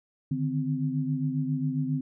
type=tone cluster; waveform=sine; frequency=146.1 / 153.5 / 258.4 Hz; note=D3 / D#3 / C4; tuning=-9 / -23 / -21 cents; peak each=-30 / -31 / -29 dBFS; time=0.31-2.01 s; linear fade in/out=5 ms; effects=none